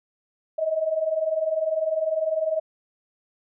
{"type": "tone pair together", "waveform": "sine", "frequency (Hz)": [618, 638], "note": ["D#5", "D#5"], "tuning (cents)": [-12, 43], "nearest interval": "minor second", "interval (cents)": 55, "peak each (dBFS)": [-27, -23], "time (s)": [0.58, 2.6], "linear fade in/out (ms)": 10, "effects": []}